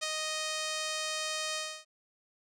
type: tone with ADSR envelope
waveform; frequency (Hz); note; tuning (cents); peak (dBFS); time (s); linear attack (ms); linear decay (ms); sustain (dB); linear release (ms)
5% pulse; 622.3; D#5; 0; -18; 0.01-1.85; 24; 7; -3; 290
effects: low-pass 11000 Hz 12 dB/octave